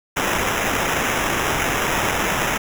white noise with sample-and-hold, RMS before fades -21 dBFS, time 0.16-2.58 s, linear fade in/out 10 ms, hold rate 4410 Hz, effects none

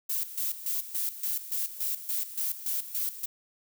violet noise with tremolo, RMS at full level -30 dBFS, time 0.09-3.26 s, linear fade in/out 10 ms, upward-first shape square, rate 3.5 Hz, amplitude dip 75%, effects none

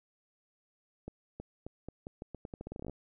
accelerating click train, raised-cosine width 2 ms, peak -28 dBFS, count 19, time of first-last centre 1.08-2.897 s, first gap 320 ms, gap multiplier 0.83, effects none

